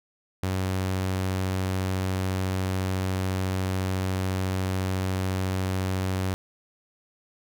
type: tone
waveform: sawtooth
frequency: 94 Hz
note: F#2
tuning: 28 cents sharp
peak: -21 dBFS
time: 0.43-6.34 s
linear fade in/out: 0 ms
effects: none